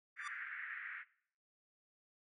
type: tone with exponential growth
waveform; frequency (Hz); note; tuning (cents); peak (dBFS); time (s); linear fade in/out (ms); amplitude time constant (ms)
45% pulse; 1174.7; D6; 0; -40; 0.16-0.28; 5; 25
type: band-pass noise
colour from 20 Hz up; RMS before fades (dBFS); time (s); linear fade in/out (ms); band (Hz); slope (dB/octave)
white; -46; 0.16-1.05; 50; 1500 to 2000; 48
effects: noise-tail reverb RT60 0.6 s tail -20 dB re dry + MP3 48 kbps